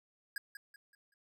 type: tone with echo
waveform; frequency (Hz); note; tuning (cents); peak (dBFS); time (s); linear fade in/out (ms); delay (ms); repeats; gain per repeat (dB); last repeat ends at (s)
square; 1642; G#6; -20; -37; 0.36-0.38; 2; 190; 4; -9; 1.14
effects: none